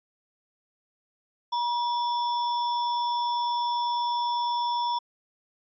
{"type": "tone with sample-and-hold", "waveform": "sine", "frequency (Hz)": 959, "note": "A#5", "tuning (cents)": 49, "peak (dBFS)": -24, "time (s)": [1.52, 4.99], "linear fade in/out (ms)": 10, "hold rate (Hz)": 4410, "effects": ["resampled to 16000 Hz"]}